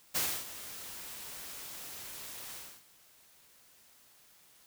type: noise with ADSR envelope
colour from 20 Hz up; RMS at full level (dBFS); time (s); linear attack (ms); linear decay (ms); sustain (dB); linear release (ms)
white; -30; 0.14-2.84; 21; 280; -15; 280
effects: white hiss -62 dBFS RMS until 4.66 s